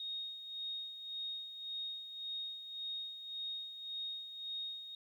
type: tone with tremolo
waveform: sine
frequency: 3726 Hz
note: A#7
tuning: 2 cents flat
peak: -38 dBFS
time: 0-4.95 s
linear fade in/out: 2 ms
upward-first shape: sine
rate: 1.8 Hz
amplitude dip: 60%
effects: 12-bit